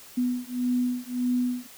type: beating tone pair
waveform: sine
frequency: 246.9 / 248.6 Hz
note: B3 / B3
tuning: 0 / +12 cents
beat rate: 1.7 Hz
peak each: -27 dBFS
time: 0.17-1.67 s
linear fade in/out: 10 ms
effects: white hiss -48 dBFS RMS until 1.77 s